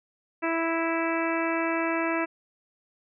harmonic tone, 329.6 Hz, E4, in tune, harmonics 1 / 2 / 3 / 4 / 5 / 6 / 7 / 8, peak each -28 / -31 / -33 / -34 / -35 / -36 / -36 / -37 dBFS, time 0.42-2.26 s, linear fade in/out 20 ms, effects none

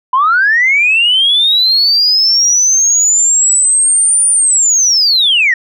sine linear two-way sweep, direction up then down, 987.8 to 9397 to 1807 Hz, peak -6 dBFS, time 0.13-5.54 s, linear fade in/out 5 ms, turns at 4.29 s, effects tanh soft clip ceiling -2 dBFS

